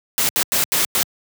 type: noise bursts at uneven times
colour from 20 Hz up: white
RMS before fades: -18 dBFS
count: 5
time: 0.18-0.29 / 0.36-0.43 / 0.52-0.64 / 0.72-0.85 / 0.95-1.03 s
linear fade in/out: 0 ms
effects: high-pass 100 Hz 12 dB/octave